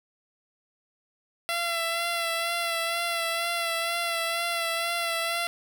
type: tone with vibrato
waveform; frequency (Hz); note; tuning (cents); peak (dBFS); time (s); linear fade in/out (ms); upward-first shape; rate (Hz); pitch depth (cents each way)
10% pulse; 676; E5; +43; -18; 1.49-5.47; 0; sine; 2.1; 27
effects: none